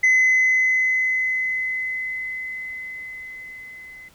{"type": "tone with level ramp", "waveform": "sine", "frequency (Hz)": 2034, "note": "C7", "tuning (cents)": -50, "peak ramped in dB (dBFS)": [-10, -39], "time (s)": [0.03, 4.09], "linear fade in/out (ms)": 10, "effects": ["tanh soft clip ceiling -12 dBFS", "pink hiss -54 dBFS RMS until 4.14 s"]}